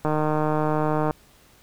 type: click train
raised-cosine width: 1 ms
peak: -10 dBFS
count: 163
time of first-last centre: 0.05-1.109 s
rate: 153 Hz
effects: pink hiss -55 dBFS RMS until 1.62 s